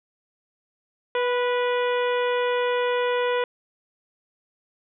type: harmonic tone with a mistuned harmonic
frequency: 490 Hz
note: B4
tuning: 14 cents flat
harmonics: 1 / 2 / 3 / 4 / 5 / 6 / 7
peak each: -22 / -28 / -32 / -34 / -36 / -38 / -39 dBFS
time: 1.15-3.44 s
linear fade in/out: 2 ms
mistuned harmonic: 2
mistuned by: +17 cents
effects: none